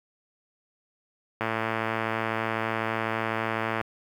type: click train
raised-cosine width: 0.5 ms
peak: -12 dBFS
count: 270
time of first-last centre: 1.41-3.812 s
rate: 112 Hz
effects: high-pass 60 Hz 12 dB/octave + 8-bit